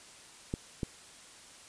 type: clicks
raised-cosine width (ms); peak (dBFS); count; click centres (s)
3; -19; 2; 0.539 / 0.832
effects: white hiss -53 dBFS RMS until 1.68 s + resampled to 22050 Hz